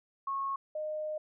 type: tone pair in turn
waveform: sine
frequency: 1094 / 614 Hz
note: C#6 / D#5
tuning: -23 / -23 cents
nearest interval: minor seventh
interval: 1000 cents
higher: first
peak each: -31 / -33 dBFS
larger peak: first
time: 0.27-0.56 / 0.75-1.18 s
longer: second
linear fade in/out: 5 ms
effects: none